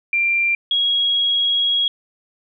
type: tone pair in turn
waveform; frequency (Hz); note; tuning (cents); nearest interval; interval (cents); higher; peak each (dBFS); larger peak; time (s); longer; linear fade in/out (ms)
sine; 2373 / 3307; D7 / G#7; +17 / -8; tritone; 575; second; -15; neither; 0.13-0.55 / 0.71-1.88; second; 2
effects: none